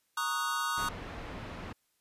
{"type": "chord", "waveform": "square", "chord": "D# minor seventh", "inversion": "second", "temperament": "equal", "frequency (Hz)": [932.3, 1108.7, 1244.5, 1480], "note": ["A#5", "C#6", "D#6", "F#6"], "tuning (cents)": [0, 0, 0, 0], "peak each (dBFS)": [-39, -39, -34, -37], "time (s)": [0.17, 0.89], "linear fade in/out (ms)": 5}
{"type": "low-pass noise", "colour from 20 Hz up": "pink", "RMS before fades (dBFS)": -42, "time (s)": [0.77, 1.73], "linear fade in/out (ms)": 10, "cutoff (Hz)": 2400, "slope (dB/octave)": 12}
{"effects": ["white hiss -75 dBFS RMS until 2 s", "resampled to 32000 Hz"]}